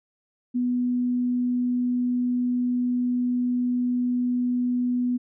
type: tone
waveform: sine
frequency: 246.7 Hz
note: B3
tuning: 2 cents flat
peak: -21 dBFS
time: 0.54-5.18 s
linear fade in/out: 20 ms
effects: none